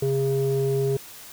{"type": "tone with low-pass filter", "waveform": "square", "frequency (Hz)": 135.8, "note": "C#3", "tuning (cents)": -35, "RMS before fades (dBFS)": -23, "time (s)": [0.02, 0.97], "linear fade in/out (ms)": 5, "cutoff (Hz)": 460, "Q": 8, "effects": ["white hiss -43 dBFS RMS until 1.32 s"]}